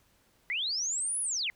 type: linear two-way sweep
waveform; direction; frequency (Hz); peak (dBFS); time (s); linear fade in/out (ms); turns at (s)
sine; up then down; 1937 to 10470 to 1937; -29; 0.5-1.5; 0; 1.2
effects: pink hiss -67 dBFS RMS until 1.55 s